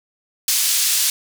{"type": "band-pass noise", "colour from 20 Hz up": "pink", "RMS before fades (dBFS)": -18, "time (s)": [0.48, 1.1], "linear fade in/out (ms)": 2, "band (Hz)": [4400, 16000], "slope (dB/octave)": 12, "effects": []}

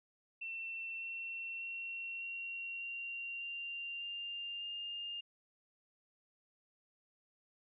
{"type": "tone with pitch steps", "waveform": "sine", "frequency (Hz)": [2693, 2710, 2727, 2745, 2762, 2780, 2798, 2815], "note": ["E7", "E7", "F7", "F7", "F7", "F7", "F7", "F7"], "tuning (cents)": [36, 47, -42, -31, -20, -9, 3, 13], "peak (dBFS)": -40, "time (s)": [0.41, 5.21], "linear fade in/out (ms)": 10, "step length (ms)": 600, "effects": []}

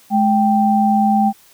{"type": "tone pair together", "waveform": "sine", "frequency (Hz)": [212.6, 784], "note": ["G#3", "G5"], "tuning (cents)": [41, 0], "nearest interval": "octave + major seventh", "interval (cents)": 2259, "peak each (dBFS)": -14, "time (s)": [0.1, 1.33], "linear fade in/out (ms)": 50, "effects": ["white hiss -49 dBFS RMS until 1.53 s"]}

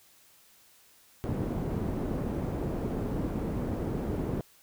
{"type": "low-pass noise", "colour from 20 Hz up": "white", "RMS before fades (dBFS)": -32, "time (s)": [1.24, 4.41], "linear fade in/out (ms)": 0, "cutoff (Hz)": 310, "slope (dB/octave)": 12, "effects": ["white hiss -60 dBFS RMS until 4.62 s"]}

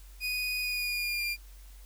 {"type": "tone with pitch glide", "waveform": "30% pulse", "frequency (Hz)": [2481, 2395], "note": ["D#7", "D7"], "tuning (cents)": [-6, 33], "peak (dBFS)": -27, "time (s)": [0.2, 1.37], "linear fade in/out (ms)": 50, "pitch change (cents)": -61, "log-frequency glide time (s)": [0.62, 1.26], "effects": ["added 47 Hz sine -47 dBFS peak until 1.85 s", "white hiss -59 dBFS RMS until 1.85 s"]}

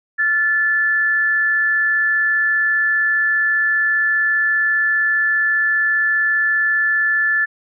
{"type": "tone pair together", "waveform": "sine", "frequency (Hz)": [1383, 1742.5], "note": ["F6", "A6"], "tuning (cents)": [-17, -17], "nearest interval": "major third", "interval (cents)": 400, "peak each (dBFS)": [-26, -14], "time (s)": [0.18, 7.46], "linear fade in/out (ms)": 20, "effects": []}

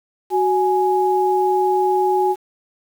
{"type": "tone pair together", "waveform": "sine", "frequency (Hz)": [371.5, 834], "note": ["F#4", "G#5"], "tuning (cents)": [7, 7], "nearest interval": "octave + major second", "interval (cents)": 1400, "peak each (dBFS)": -17, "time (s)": [0.3, 2.36], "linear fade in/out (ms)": 50, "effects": ["7-bit"]}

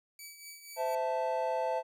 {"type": "tone with tremolo", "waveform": "10% pulse", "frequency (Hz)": 2291, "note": "D7", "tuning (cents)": -44, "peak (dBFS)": -35, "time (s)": [0.19, 0.95], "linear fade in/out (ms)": 2, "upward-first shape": "triangle", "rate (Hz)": 4.2, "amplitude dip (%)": 65}
{"type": "chord", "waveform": "triangle", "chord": "A minor", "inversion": "first", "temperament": "equal with one note detuned", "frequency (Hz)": [515.5, 659.3, 880], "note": ["C5", "E5", "A5"], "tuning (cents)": [-26, 0, 0], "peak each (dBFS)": -32, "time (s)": [0.76, 1.83], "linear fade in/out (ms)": 50}
{"effects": []}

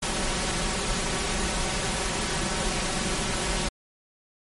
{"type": "noise with comb filter", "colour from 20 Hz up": "pink", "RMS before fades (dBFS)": -27, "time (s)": [0.02, 3.69], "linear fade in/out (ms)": 10, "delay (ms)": 5.3, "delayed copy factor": 0.6, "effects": ["MP3 48 kbps"]}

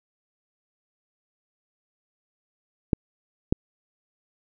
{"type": "clicks", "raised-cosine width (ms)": 3, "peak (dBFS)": -6, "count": 2, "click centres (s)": [2.932, 3.525], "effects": []}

